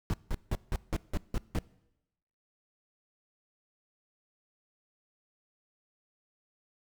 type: noise bursts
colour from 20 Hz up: brown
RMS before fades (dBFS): -29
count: 8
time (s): 0.1-1.586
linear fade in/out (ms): 0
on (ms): 37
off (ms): 170
effects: noise-tail reverb RT60 0.9 s tail -22 dB re dry